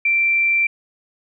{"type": "tone", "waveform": "sine", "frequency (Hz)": 2351, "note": "D7", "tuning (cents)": 1, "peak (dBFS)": -14, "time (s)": [0.05, 0.67], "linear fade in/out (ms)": 5, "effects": []}